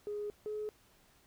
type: tone pair in turn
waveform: sine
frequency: 415.3 / 424.5 Hz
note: G#4 / G#4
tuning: 0 / +38 cents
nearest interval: unison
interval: 38 cents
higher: second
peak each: -35 / -35 dBFS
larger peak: neither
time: 0.07-0.3 / 0.46-0.69 s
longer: neither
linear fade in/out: 0 ms
effects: tanh soft clip ceiling -31 dBFS + pink hiss -66 dBFS RMS until 1.26 s